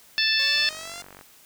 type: harmonic tone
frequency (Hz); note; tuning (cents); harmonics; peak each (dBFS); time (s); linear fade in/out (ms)
880; A5; 0; 2 / 3 / 4 / 5 / 6; -26 / -26 / -26 / -26 / -26; 0.18-0.69; 0
type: exponential sweep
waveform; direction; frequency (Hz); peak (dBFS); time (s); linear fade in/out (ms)
5% pulse; up; 544 to 704; -24; 0.39-1.02; 5
type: click train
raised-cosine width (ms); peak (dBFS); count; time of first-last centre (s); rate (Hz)
0.5; -29; 32; 0.56-1.211; 47.6
effects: white hiss -53 dBFS RMS until 1.45 s